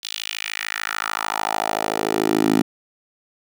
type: tone with high-pass filter sweep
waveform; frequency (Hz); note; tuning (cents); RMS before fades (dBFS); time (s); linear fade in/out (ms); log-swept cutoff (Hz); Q
10% pulse; 53.5; A1; -48; -23; 0.03-2.62; 5; 3700 to 250; 2.5
effects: none